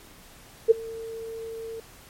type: tone with ADSR envelope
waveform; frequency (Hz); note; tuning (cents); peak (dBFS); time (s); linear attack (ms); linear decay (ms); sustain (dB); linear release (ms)
sine; 451.9; A4; +46; -9; 0.68-1.8; 28; 15; -24; 3
effects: pink hiss -50 dBFS RMS until 2.09 s + MP3 64 kbps